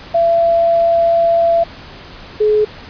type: tone pair in turn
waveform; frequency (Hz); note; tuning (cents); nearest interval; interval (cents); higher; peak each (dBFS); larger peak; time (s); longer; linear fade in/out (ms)
sine; 674 / 424.6; E5 / G#4; +38 / +38; minor sixth; 800; first; -9; neither; 0.14-1.64 / 2.4-2.65; first; 10
effects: pink hiss -35 dBFS RMS until 2.89 s + resampled to 11025 Hz